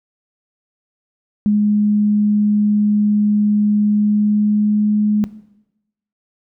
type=tone with pitch glide; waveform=sine; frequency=208.6 to 210.2 Hz; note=G#3 to G#3; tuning=+8 to +21 cents; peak=-11 dBFS; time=1.46-5.24 s; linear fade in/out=0 ms; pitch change=+13 cents; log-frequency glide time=3.83-4.93 s; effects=noise-tail reverb RT60 0.9 s tail -17 dB re dry